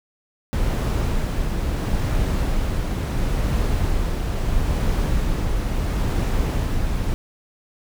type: noise with tremolo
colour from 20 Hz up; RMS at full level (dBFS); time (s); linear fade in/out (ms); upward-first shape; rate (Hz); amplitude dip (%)
brown; -20; 0.53-7.14; 0; sine; 0.74; 25
effects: none